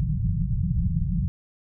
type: low-pass noise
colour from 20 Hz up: white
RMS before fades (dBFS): -24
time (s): 0-1.28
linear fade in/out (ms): 0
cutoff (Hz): 180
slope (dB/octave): 96
effects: none